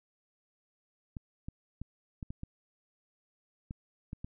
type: clicks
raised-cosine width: 5 ms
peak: -27 dBFS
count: 9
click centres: 1.168 / 1.485 / 1.816 / 2.228 / 2.305 / 2.434 / 3.709 / 4.131 / 4.245 s
effects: none